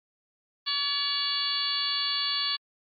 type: harmonic tone with a mistuned harmonic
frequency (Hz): 570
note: C#5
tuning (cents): +48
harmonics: 2 / 3 / 4 / 5 / 6 / 7 / 8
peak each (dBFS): -36 / -38 / -40 / -34 / -31 / -35 / -29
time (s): 0.66-2.57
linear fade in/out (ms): 20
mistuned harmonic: 8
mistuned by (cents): -38
effects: MP3 48 kbps